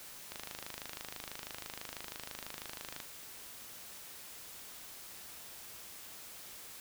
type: click train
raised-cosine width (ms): 0.2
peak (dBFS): -24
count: 71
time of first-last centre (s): 0.32-3.002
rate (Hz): 26.1
effects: white hiss -50 dBFS RMS until 6.8 s